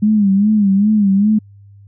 sine tone with vibrato, 204.4 Hz, G#3, 27 cents flat, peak -9 dBFS, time 0.02-1.39 s, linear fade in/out 10 ms, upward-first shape sine, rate 2.5 Hz, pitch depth 100 cents each way, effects added 100 Hz sine -39 dBFS peak until 1.87 s

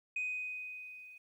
sine tone with level ramp, 2500 Hz, D#7, 8 cents sharp, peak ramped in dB -31 to -51 dBFS, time 0.16-1.18 s, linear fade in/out 5 ms, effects tanh soft clip ceiling -30 dBFS + 12-bit

